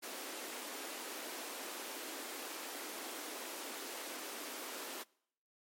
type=high-pass noise; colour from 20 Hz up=pink; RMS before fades=-45 dBFS; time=0.02-5.04 s; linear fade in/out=20 ms; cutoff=260 Hz; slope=48 dB/octave; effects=noise-tail reverb RT60 0.7 s tail -25 dB re dry + MP3 64 kbps